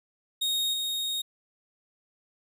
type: tone with level steps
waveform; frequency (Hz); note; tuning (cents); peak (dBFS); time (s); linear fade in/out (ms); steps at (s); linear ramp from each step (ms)
40% pulse; 3729; A#7; 0; -24 / -27; 0.41-1.22; 10; 0.73; 10
effects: none